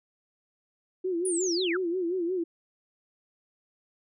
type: tone with vibrato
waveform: sine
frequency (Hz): 354.8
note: F4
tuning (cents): +27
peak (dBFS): -26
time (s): 1.04-2.44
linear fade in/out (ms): 10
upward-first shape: sine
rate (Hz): 5.6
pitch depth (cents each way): 110
type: linear sweep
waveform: sine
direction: down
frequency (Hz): 9956 to 1232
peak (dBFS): -29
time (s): 1.25-1.77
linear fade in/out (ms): 5
effects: none